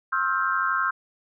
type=tone cluster; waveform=sine; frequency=1069 / 1299 / 1391 / 1573 Hz; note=C6 / E6 / F6 / G6; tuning=+37 / -26 / -7 / +6 cents; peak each=-27 dBFS; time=0.12-0.91 s; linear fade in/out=10 ms; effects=none